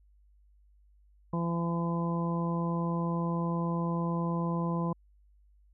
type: harmonic tone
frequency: 169.3 Hz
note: E3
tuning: 46 cents sharp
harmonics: 1 / 2 / 3 / 4 / 5 / 6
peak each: -29 / -38 / -39 / -44 / -44 / -37 dBFS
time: 1.33-4.93 s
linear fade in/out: 5 ms
effects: added 50 Hz sine -59 dBFS peak until 5.73 s